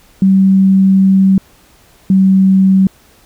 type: tone pair in turn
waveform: sine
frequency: 192 / 190.99 Hz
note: G3 / G3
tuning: -36 / -45 cents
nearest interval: unison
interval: 9 cents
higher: first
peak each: -5 dBFS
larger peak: neither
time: 0.22-1.38 / 2.1-2.87 s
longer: first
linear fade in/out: 2 ms
effects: pink hiss -47 dBFS RMS until 3.25 s